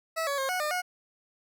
20% pulse tone with pitch steps, 650 / 563 / 536 / 733 / 604 / 725 Hz, E5 / C#5 / C5 / F#5 / D5 / F#5, -24 / +27 / +42 / -16 / +48 / -35 cents, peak -23 dBFS, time 0.16-0.82 s, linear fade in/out 20 ms, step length 110 ms, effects none

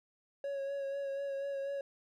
triangle tone with vibrato, 554 Hz, C#5, 1 cent flat, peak -33 dBFS, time 0.44-1.81 s, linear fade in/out 2 ms, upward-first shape sine, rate 4.1 Hz, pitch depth 23 cents each way, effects none

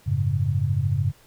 sine chord, F# suspended second, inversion none, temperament equal with one note detuned, 92.5 / 106.31 / 138.59 Hz, F#2 / G#2 / C#3, 0 / +41 / 0 cents, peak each -25 / -24 / -24 dBFS, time 0.06-1.12 s, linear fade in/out 20 ms, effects pink hiss -55 dBFS RMS until 1.26 s

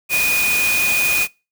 sine tone in noise, 2470 Hz, D#7, 13 cents flat, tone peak -15 dBFS, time 0.09-1.28 s, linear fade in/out 50 ms, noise white, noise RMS -22 dBFS, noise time 0.09-1.28 s, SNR +4 dB, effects noise-tail reverb RT60 0.3 s tail -25 dB re dry

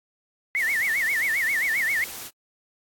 sine tone with vibrato, 1985 Hz, B6, 8 cents sharp, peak -21 dBFS, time 0.55-2.04 s, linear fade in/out 0 ms, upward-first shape sine, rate 7.5 Hz, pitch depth 210 cents each way
white noise, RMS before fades -37 dBFS, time 0.55-2.31 s, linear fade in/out 50 ms
effects AAC 64 kbps

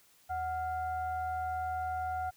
sine tone with frequency modulation, 740 Hz, F#5, in tune, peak -32 dBFS, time 0.29-2.31 s, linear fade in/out 20 ms, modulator 661 Hz, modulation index 0.59, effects white hiss -64 dBFS RMS until 2.36 s

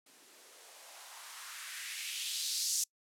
violet noise with band-pass filter sweep, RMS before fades -40 dBFS, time 0.06-2.84 s, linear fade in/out 5 ms, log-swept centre 250 to 6100 Hz, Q 2.2, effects noise-tail reverb RT60 0.1 s tail -26 dB re dry + low-pass 12000 Hz 12 dB/octave

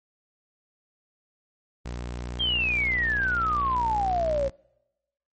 sawtooth tone, 60.3 Hz, B1, 41 cents flat, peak -28 dBFS, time 1.85-4.5 s, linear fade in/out 10 ms
sine exponential sweep, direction down, 3256 to 534 Hz, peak -22 dBFS, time 2.39-4.49 s, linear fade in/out 20 ms
effects noise-tail reverb RT60 0.9 s tail -25 dB re dry + MP3 32 kbps

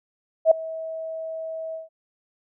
sine tone with ADSR envelope, 645 Hz, E5, 38 cents flat, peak -8 dBFS, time 0.45-1.89 s, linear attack 62 ms, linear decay 4 ms, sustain -21 dB, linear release 150 ms, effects none

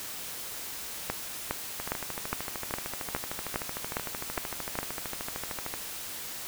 two click trains, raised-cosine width 0.5 ms, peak -19 / -13 dBFS, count 53 / 10, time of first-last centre 1.8-5.739 / 1.1-4.789 s, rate 13.2 / 2.44 Hz, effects white hiss -39 dBFS RMS until 6.47 s

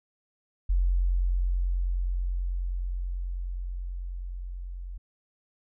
sine tone with level ramp, 44.67 Hz, F1, 40 cents sharp, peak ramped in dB -20 to -35 dBFS, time 0.69-4.98 s, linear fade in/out 10 ms, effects none

